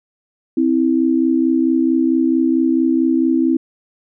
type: tone pair together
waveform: sine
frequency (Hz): 261.6 / 326.1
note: C4 / E4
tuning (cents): 0 / -19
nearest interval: major third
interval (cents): 381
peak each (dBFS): -15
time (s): 0.57-3.57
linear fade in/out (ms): 5
effects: none